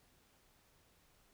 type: silence
effects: pink hiss -70 dBFS RMS until 1.33 s